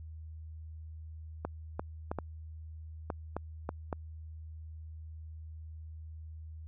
clicks, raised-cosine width 1 ms, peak -20 dBFS, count 8, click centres 1.45 / 1.795 / 2.115 / 2.187 / 3.102 / 3.366 / 3.691 / 3.928 s, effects added 79 Hz sine -43 dBFS peak until 6.67 s

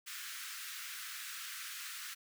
pink high-pass noise, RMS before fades -45 dBFS, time 0.06-2.15 s, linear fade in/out 20 ms, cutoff 1300 Hz, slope 48 dB/octave, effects none

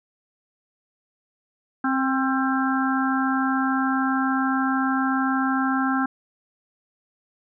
harmonic tone with a mistuned harmonic, 264.5 Hz, C4, 19 cents sharp, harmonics 1 / 3 / 4 / 5 / 6, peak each -22 / -28 / -31 / -27 / -29 dBFS, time 1.84-6.06 s, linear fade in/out 5 ms, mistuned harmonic 5, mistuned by +27 cents, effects none

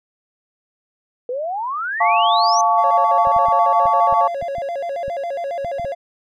sine exponential sweep, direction up, 476.3 to 6250 Hz, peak -21 dBFS, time 1.29-2.61 s, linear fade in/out 2 ms
sine chord, F augmented, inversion none, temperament equal with one note detuned, 698.5 / 880 / 1128.8 Hz, F5 / A5 / C#6, 0 / 0 / +31 cents, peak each -17 dBFS, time 2-4.28 s, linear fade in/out 10 ms
triangle tone with vibrato, 617 Hz, D#5, 15 cents flat, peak -20 dBFS, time 2.77-5.95 s, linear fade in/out 20 ms, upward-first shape square, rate 7.3 Hz, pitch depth 190 cents each way
clicks, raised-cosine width 5 ms, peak -23 dBFS, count 11, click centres 3.272 / 3.364 / 3.485 / 3.856 / 4.126 / 4.426 / 4.583 / 5.081 / 5.647 / 5.797 / 5.847 s
effects none

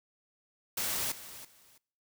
white noise with echo, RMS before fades -33 dBFS, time 0.77-1.12 s, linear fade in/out 5 ms, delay 330 ms, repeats 2, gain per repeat -14 dB, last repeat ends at 1.78 s, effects noise-tail reverb RT60 0.6 s tail -24 dB re dry

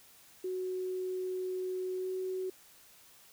sine tone with pitch glide, 370 to 373.4 Hz, F#4 to F#4, 0 to +16 cents, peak -33 dBFS, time 0.44-2.5 s, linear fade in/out 5 ms, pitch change +16 cents, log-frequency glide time 1.97-2.09 s, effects white hiss -59 dBFS RMS until 3.32 s

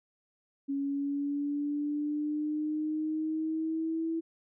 sine exponential sweep, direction up, 277.2 to 328.4 Hz, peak -29 dBFS, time 0.68-4.21 s, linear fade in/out 20 ms, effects none

